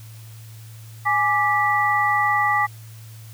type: tone cluster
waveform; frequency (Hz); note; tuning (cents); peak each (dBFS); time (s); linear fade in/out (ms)
sine; 831 / 1176 / 1958; G#5 / D6 / B6; +1 / +2 / -15; -21; 1.05-2.67; 20
effects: added 111 Hz sine -38 dBFS peak until 3.33 s + white hiss -49 dBFS RMS until 3.33 s